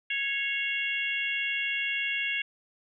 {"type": "harmonic tone with a mistuned harmonic", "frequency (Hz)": 554.4, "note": "C#5", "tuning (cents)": 0, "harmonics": [3, 4, 5, 6], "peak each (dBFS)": [-35, -31, -31, -38], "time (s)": [0.1, 2.42], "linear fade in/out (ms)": 5, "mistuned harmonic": 4, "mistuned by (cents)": -26, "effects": []}